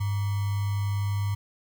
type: tone with sample-and-hold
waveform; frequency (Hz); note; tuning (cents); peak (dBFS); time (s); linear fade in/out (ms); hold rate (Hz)
sine; 100.7; G2; +47; -24; 0-1.35; 10; 1050
effects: none